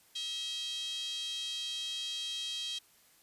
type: tone with high-pass filter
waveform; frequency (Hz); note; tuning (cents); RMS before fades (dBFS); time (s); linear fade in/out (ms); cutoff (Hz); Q
5% pulse; 643; E5; -43; -38; 0.15-2.79; 10; 3400; 9.1
effects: white hiss -64 dBFS RMS until 3.22 s + resampled to 32000 Hz